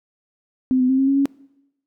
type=tone with pitch steps; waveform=sine; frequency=258.2 / 253.4 / 263.5 / 268.7 / 274.7 / 277.4 Hz; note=C4 / B3 / C4 / C4 / C#4 / C#4; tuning=-23 / +45 / +12 / +46 / -16 / +1 cents; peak=-14 dBFS; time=0.71-1.256 s; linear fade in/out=0 ms; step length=91 ms; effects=noise-tail reverb RT60 0.9 s tail -23 dB re dry